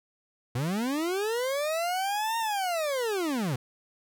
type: linear two-way sweep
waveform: 40% pulse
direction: up then down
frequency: 114 to 927 to 114 Hz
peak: -26 dBFS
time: 0.55-3.56 s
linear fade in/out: 5 ms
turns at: 2.38 s
effects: none

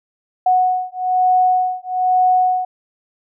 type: beating tone pair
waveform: sine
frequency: 736 / 737.1 Hz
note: F#5 / F#5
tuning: -9 / -7 cents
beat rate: 1.1 Hz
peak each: -16 dBFS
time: 0.46-2.65 s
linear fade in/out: 5 ms
effects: none

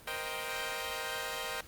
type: chord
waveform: 10% pulse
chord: C minor seventh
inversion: third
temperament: equal with one note detuned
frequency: 470.5 / 523.3 / 622.3 / 784 Hz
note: Bb4 / C5 / Eb5 / G5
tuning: +16 / 0 / 0 / 0 cents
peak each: -33 dBFS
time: 0.07-1.61 s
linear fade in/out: 5 ms
effects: pink hiss -54 dBFS RMS until 1.67 s + Opus 32 kbps

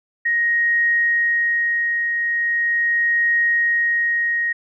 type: tone with tremolo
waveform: sine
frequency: 1876 Hz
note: A#6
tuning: 11 cents sharp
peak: -14 dBFS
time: 0.25-4.53 s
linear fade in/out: 10 ms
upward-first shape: triangle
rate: 0.4 Hz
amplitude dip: 40%
effects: none

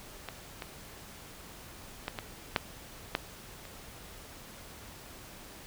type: clicks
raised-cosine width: 0.3 ms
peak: -21 / -22 / -17 / -19 / -9 / -11 / -29 dBFS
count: 7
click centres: 0.287 / 0.622 / 2.081 / 2.188 / 2.562 / 3.151 / 3.653 s
effects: pink hiss -49 dBFS RMS until 5.66 s

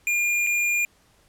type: tone with dropouts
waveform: square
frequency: 2412 Hz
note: D7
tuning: 46 cents sharp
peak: -21 dBFS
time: 0.07-0.85 s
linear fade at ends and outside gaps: 1 ms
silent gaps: 0.466-0.47 s
effects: pink hiss -60 dBFS RMS until 1.28 s + low-pass 12000 Hz 12 dB/octave

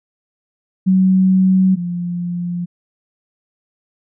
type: tone pair in turn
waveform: sine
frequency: 187.8 / 175.11 Hz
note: F#3 / F3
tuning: +26 / +5 cents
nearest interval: minor second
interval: 121 cents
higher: first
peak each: -9 / -19 dBFS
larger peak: first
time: 0.86-1.76 / 1.76-2.66 s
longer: neither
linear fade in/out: 20 ms
effects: none

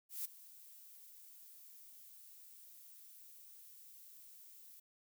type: noise with ADSR envelope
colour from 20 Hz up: violet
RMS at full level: -40 dBFS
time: 0.09-4.8 s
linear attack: 160 ms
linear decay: 9 ms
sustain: -18 dB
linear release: 7 ms
effects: none

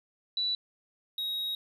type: tone pair in turn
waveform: sine / triangle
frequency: 3951 / 3792 Hz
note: B7 / A#7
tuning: 0 / +29 cents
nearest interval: minor second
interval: 71 cents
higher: first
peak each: -27 / -29 dBFS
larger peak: first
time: 0.37-0.55 / 1.18-1.55 s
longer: second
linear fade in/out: 2 ms
effects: none

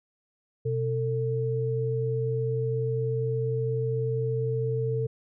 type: tone pair together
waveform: sine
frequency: 125.7 / 447.9 Hz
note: B2 / A4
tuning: +31 / +31 cents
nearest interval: octave + minor seventh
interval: 2200 cents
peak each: -27 / -28 dBFS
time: 0.65-5.07 s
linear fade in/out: 10 ms
effects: none

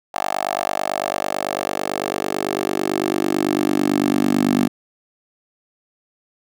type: tone with high-pass filter sweep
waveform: 10% pulse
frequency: 49 Hz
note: G1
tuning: in tune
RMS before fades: -21 dBFS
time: 0.14-4.68 s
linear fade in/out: 10 ms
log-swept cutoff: 750 to 240 Hz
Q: 3.2
effects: none

